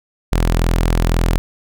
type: tone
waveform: sawtooth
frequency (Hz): 41.94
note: E1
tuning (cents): +31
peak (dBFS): -9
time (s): 0.32-1.38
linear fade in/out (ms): 0
effects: none